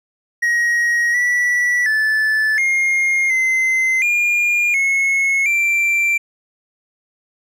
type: tone with pitch steps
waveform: triangle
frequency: 1891 / 1953 / 1744 / 2132 / 2064 / 2416 / 2181 / 2353 Hz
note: A#6 / B6 / A6 / C7 / C7 / D7 / C#7 / D7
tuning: +24 / -20 / -16 / +32 / -24 / +48 / -29 / +3 cents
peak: -12 dBFS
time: 0.42-6.18 s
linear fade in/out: 10 ms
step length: 720 ms
effects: none